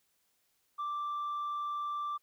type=tone; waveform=sine; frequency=1174.7 Hz; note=D6; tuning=in tune; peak=-31 dBFS; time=0.78-2.18 s; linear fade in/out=20 ms; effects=tanh soft clip ceiling -32 dBFS + white hiss -75 dBFS RMS until 2.22 s